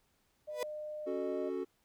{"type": "tone with pitch glide", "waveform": "sine", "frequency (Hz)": [606, 611.6], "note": ["D#5", "D#5"], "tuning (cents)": [-46, -30], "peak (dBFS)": -39, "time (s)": [0.47, 1.5], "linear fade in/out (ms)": 20, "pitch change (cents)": 16, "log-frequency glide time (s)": [1.08, 1.34]}
{"type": "tone with exponential growth", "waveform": "35% pulse", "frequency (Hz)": 493.9, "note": "B4", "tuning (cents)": 0, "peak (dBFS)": -29, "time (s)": [0.49, 0.63], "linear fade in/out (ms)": 2, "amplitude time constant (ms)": 30}
{"type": "chord", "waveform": "triangle", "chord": "F# minor", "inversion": "second", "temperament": "equal", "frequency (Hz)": [277.2, 370, 440], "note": ["C#4", "F#4", "A4"], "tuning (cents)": [0, 0, 0], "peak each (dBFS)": [-39, -35, -38], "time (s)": [1.06, 1.65], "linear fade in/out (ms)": 20}
{"effects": ["pink hiss -74 dBFS RMS until 1.84 s"]}